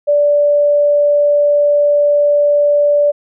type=tone; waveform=sine; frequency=583 Hz; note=D5; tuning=13 cents flat; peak=-8 dBFS; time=0.07-3.12 s; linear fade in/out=20 ms; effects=none